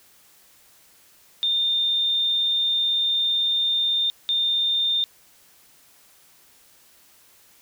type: tone bursts at uneven times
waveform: sine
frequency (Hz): 3619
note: A7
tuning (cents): +48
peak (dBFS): -19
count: 2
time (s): 1.43-4.1 / 4.29-5.04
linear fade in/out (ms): 0
effects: white hiss -55 dBFS RMS until 7.61 s